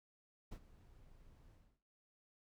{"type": "noise with ADSR envelope", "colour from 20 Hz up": "brown", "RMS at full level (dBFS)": -45, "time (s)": [0.51, 1.8], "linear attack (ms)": 14, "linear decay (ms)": 62, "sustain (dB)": -18, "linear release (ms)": 280, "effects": ["noise-tail reverb RT60 0.5 s tail -18 dB re dry"]}